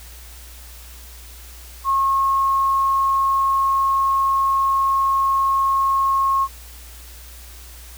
sine tone, 1085 Hz, C#6, 37 cents flat, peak -15 dBFS, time 1.84-6.48 s, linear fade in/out 50 ms, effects added 60 Hz sine -39 dBFS peak until 7.97 s + white hiss -43 dBFS RMS until 7.97 s

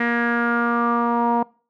sawtooth tone with low-pass filter sweep, 236.3 Hz, A#3, 24 cents sharp, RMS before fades -20 dBFS, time 0-1.43 s, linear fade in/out 5 ms, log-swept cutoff 1900 to 890 Hz, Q 6.2, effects noise-tail reverb RT60 0.4 s tail -24 dB re dry

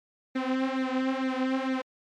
sawtooth tone with flanger, 261.6 Hz, C4, in tune, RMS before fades -28 dBFS, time 0.35-1.82 s, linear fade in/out 10 ms, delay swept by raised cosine 0.48 to 4.48 ms, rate 2.2 Hz, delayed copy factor +0.8, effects low-pass 3000 Hz 12 dB/octave + MP3 64 kbps

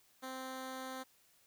10% pulse tone, 260.8 Hz, C4, 5 cents flat, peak -34 dBFS, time 0.22-1.04 s, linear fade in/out 20 ms, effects white hiss -69 dBFS RMS until 1.46 s

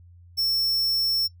square tone, 5400 Hz, E8, 41 cents sharp, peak -22 dBFS, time 0.37-1.28 s, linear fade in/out 20 ms, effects noise-tail reverb RT60 0.1 s tail -21 dB re dry + added 87 Hz sine -47 dBFS peak until 1.4 s

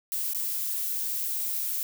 violet noise with dropouts, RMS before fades -30 dBFS, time 0.12-1.83 s, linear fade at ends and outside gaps 0 ms, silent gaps 0.334-0.347 s, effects none

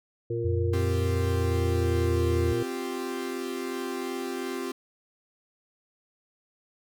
harmonic tone, 116.54 Hz, A#2, in tune, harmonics 1 / 3 / 4, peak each -31 / -31 / -31 dBFS, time 0.3-2.63 s, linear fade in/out 5 ms
sine tone with pitch glide, 89.9 to 84.37 Hz, F#2 to E2, -49 to +41 cents, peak -25 dBFS, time 0.44-2.53 s, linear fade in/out 10 ms, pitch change -110 cents, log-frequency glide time 0.82-2.37 s
45% pulse chord, C suspended fourth, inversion none, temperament equal, 261.6 / 349.2 / 392 Hz, C4 / F4 / G4, 0 / 0 / 0 cents, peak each -35 dBFS, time 0.73-4.72 s, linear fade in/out 5 ms
effects none

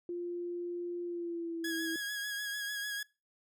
sine tone with pitch glide, 349.2 to 325.8 Hz, F4 to E4, 0 to -20 cents, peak -35 dBFS, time 0.09-1.96 s, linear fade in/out 2 ms, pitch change -120 cents, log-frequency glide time 1.04-1.79 s
sawtooth tone with vibrato, 1661.2 Hz, G#6, in tune, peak -32 dBFS, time 1.64-3.03 s, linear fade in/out 5 ms, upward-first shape sine, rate 6.7 Hz, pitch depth 30 cents each way
effects noise-tail reverb RT60 0.3 s tail -24 dB re dry

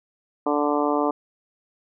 harmonic tone, 146.83 Hz, D3, in tune, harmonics 2 / 3 / 4 / 5 / 6 / 7 / 8, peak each -24 / -26 / -27 / -28 / -29 / -29 / -30 dBFS, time 0.46-1.11 s, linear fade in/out 5 ms, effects none

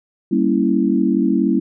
sine chord, G diminished seventh, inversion none, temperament equal, 196 / 233.1 / 277.2 / 329.6 Hz, G3 / Bb3 / Db4 / Fb4, 0 / 0 / 0 / 0 cents, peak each -19 dBFS, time 0.31-1.6 s, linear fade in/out 10 ms, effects none

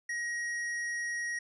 sine tone with hard clipping, 1891 Hz, A#6, 24 cents sharp, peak -34 dBFS, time 0.09-1.39 s, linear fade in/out 5 ms, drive 9 dB, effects resampled to 24000 Hz

